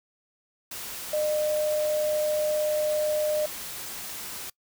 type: tone in noise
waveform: sine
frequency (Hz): 607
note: D#5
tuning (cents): -43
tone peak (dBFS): -23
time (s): 1.13-3.46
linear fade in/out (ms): 5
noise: white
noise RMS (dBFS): -37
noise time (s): 0.71-4.5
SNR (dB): +11
effects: noise-tail reverb RT60 0.1 s tail -24 dB re dry